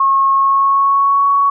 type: tone with pitch glide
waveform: sine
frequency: 1088 to 1118.6 Hz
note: C#6 to C#6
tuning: -33 to +15 cents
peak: -9 dBFS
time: 0-1.5 s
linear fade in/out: 5 ms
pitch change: +48 cents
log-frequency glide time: 0.32-1.27 s
effects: none